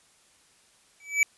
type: tone with exponential growth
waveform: square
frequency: 2298 Hz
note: D7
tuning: 38 cents flat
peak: -16 dBFS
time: 1-1.23 s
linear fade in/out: 1 ms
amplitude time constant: 50 ms
effects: white hiss -61 dBFS RMS until 1.37 s + resampled to 24000 Hz